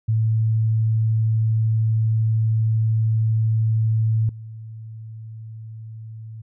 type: tone with level steps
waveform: sine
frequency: 110.9 Hz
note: A2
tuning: 14 cents sharp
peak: -16 / -33 dBFS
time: 0.08-6.42 s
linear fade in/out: 10 ms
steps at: 4.29 s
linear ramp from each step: 2 ms
effects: none